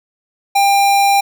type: tone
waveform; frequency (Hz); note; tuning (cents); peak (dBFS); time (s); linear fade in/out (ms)
square; 797; G5; +28; -10; 0.55-1.21; 10
effects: none